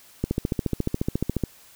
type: click train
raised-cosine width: 3 ms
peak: -10 dBFS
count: 18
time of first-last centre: 0.24-1.437 s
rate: 14.2 Hz
effects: white hiss -52 dBFS RMS until 1.75 s